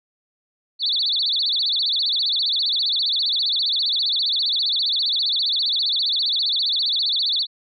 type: tone with vibrato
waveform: sine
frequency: 3951 Hz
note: B7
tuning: in tune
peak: -18 dBFS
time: 0.79-7.47 s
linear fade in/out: 50 ms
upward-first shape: sine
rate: 15 Hz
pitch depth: 260 cents each way
effects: none